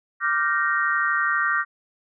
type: chord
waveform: sine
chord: G minor seventh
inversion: second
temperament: equal with one note detuned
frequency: 1174.7 / 1396.9 / 1549.1 / 1864.7 Hz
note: D6 / F6 / G6 / Bb6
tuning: 0 / 0 / -21 / 0 cents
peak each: -25 dBFS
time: 0.2-1.65 s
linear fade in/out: 50 ms
effects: none